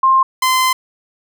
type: tone pair in turn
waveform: sine / sawtooth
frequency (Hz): 1058 / 1032.6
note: C6 / C6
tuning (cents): +19 / -23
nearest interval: unison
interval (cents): 42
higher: first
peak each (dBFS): -8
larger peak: neither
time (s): 0.03-0.23 / 0.42-0.73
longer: second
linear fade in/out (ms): 5
effects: none